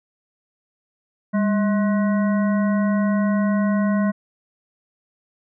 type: harmonic tone with a mistuned harmonic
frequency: 212.4 Hz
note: G#3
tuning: 39 cents sharp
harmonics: 1 / 3 / 5 / 7 / 9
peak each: -17 / -27 / -31 / -34 / -36 dBFS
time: 1.33-4.12 s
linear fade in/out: 20 ms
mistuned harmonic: 1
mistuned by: -92 cents
effects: none